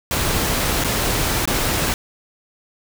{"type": "noise with dropouts", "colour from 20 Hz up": "pink", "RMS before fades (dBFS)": -20, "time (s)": [0.11, 1.94], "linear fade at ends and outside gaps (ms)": 1, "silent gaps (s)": [[0.839, 0.845], [1.455, 1.475]], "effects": []}